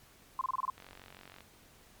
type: tone bursts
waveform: sine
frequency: 1046.5 Hz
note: C6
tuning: in tune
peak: -29 dBFS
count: 7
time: 0.39-0.7 s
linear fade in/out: 2 ms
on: 22 ms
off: 26 ms
type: click train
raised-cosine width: 0.3 ms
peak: -34 dBFS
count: 30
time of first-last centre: 0.78-1.406 s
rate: 46.3 Hz
effects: pink hiss -60 dBFS RMS until 2 s + MP3 96 kbps